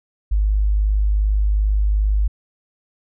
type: tone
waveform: sine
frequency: 51.3 Hz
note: G#1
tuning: 21 cents flat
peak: -14 dBFS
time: 0.31-2.28 s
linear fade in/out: 10 ms
effects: none